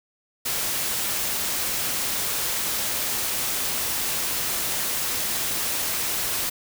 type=noise; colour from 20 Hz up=white; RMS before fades=-26 dBFS; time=0.45-6.5 s; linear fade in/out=10 ms; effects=none